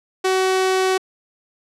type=tone; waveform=sawtooth; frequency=376.4 Hz; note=F#4; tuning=30 cents sharp; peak=-12 dBFS; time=0.24-0.98 s; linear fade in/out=10 ms; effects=low-pass 9000 Hz 12 dB/octave

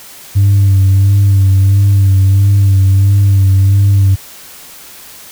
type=tone with vibrato; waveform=sine; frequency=98 Hz; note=G2; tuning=in tune; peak=-3 dBFS; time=0.35-4.16 s; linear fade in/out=20 ms; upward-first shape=sine; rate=1.5 Hz; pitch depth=36 cents each way; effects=tanh soft clip ceiling -3 dBFS + white hiss -34 dBFS RMS until 5.31 s

